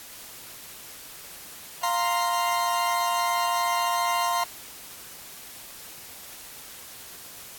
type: chord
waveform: 40% pulse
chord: F suspended fourth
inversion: none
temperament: equal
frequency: 698.5 / 932.3 / 1046.5 Hz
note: F5 / Bb5 / C6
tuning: 0 / 0 / 0 cents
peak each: -27 / -28 / -25 dBFS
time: 1.83-4.44 s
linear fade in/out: 5 ms
effects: white hiss -43 dBFS RMS until 7.58 s + AAC 64 kbps